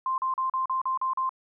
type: tone bursts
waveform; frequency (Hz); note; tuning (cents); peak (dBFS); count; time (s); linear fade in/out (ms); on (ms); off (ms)
sine; 1046.5; C6; 0; -24; 8; 0.06-1.293; 2; 120; 39
effects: none